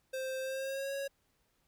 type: tone with pitch glide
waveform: square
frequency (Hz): 524 to 552.6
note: C5 to C#5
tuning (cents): +2 to -6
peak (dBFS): -36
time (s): 0.13-1.08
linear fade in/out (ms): 10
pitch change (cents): +92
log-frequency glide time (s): 0.41-0.94
effects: pink hiss -75 dBFS RMS until 1.67 s